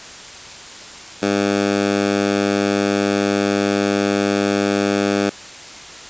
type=tone with high-pass filter; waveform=10% pulse; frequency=100 Hz; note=G2; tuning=35 cents sharp; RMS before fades=-18 dBFS; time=1.22-5.3 s; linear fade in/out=10 ms; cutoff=220 Hz; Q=1.1; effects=white hiss -36 dBFS RMS until 6.09 s + resampled to 16000 Hz